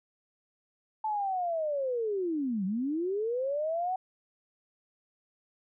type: linear two-way sweep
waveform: sine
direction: down then up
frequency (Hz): 880 to 181.3 to 758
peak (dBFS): -28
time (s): 1.04-3.96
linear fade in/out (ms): 5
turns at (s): 2.65
effects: none